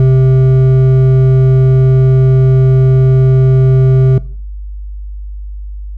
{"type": "tone with hard clipping", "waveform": "sine", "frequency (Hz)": 130.81, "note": "C3", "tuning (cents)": 0, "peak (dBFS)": -6, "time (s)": [0, 4.18], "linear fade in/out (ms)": 2, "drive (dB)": 7, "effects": ["noise-tail reverb RT60 0.5 s tail -20 dB re dry", "added 50 Hz sine -21 dBFS peak until 5.97 s"]}